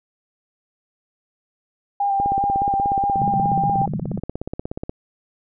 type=tone with vibrato; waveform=sine; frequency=797 Hz; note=G5; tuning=28 cents sharp; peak=-17 dBFS; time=2-3.86 s; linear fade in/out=5 ms; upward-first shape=square; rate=4.9 Hz; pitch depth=19 cents each way
type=click train; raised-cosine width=2 ms; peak=-14 dBFS; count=46; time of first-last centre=2.2-4.895 s; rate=16.7 Hz
type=band-pass noise; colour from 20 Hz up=white; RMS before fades=-26 dBFS; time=3.16-4.2 s; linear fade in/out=10 ms; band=120 to 210 Hz; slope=96 dB/octave
effects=none